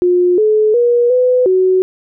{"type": "tone with pitch steps", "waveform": "sine", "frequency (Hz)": [357.1, 429.4, 479.7, 502, 372.7], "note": ["F4", "A4", "A#4", "B4", "F#4"], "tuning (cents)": [39, -42, 50, 28, 13], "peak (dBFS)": -8, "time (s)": [0.02, 1.82], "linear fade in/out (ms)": 0, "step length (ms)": 360, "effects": []}